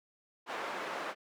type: band-pass noise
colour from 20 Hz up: white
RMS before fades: -39 dBFS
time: 0.46-1.15 s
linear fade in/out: 50 ms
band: 390 to 1400 Hz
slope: 12 dB/octave
effects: none